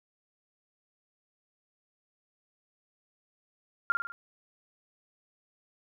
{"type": "tone with echo", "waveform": "sine", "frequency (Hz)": 1396.9, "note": "F6", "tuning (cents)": 0, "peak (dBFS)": -20, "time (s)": [3.9, 3.92], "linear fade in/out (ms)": 0, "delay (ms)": 50, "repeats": 4, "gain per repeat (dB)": -5, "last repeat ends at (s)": 4.12, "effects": []}